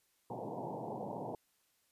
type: band-pass noise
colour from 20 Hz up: white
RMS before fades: -42 dBFS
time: 0.3-1.35 s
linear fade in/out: 2 ms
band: 110 to 940 Hz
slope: 96 dB/octave
effects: white hiss -75 dBFS RMS until 1.91 s + resampled to 32000 Hz